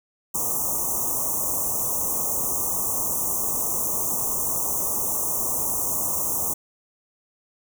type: band-stop noise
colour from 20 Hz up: white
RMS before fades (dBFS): -25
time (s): 0.34-6.54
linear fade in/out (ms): 10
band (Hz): 1200 to 5900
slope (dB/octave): 96
effects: none